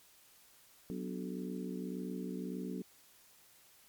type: harmonic tone with a mistuned harmonic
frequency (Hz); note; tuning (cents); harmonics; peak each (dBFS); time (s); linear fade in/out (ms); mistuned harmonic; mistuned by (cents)
61.74; B1; 0; 3 / 4 / 5 / 6 / 7; -41 / -43 / -45 / -47 / -48; 0.9-2.82; 0; 5; -86
effects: white hiss -63 dBFS RMS until 3.88 s + MP3 96 kbps